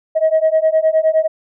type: beating tone pair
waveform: sine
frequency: 630 / 639.7 Hz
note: D#5 / D#5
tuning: +21 / +48 cents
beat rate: 9.7 Hz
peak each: -13 dBFS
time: 0.15-1.28 s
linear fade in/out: 20 ms
effects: tanh soft clip ceiling -6 dBFS